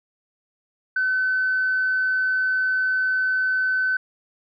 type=tone; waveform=sine; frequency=1518 Hz; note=F#6; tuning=44 cents sharp; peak=-18 dBFS; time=0.96-3.97 s; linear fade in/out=5 ms; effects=tanh soft clip ceiling -14 dBFS